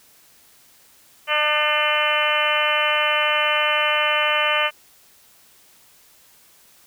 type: harmonic tone with a mistuned harmonic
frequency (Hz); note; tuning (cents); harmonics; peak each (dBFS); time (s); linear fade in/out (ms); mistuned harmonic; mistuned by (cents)
301; D4; +43; 2 / 3 / 4 / 5 / 6 / 7 / 8 / 9 / 10; -25 / -29 / -24 / -28 / -27 / -26 / -26 / -27 / -24; 1.27-4.71; 50; 6; -28
effects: white hiss -53 dBFS RMS until 6.86 s